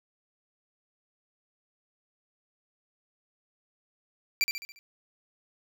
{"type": "tone with echo", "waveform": "25% pulse", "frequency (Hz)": 2349, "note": "D7", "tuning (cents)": 0, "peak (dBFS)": -18, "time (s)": [4.41, 4.44], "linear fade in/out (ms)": 0, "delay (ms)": 70, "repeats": 5, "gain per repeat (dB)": -6, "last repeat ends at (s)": 4.79, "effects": []}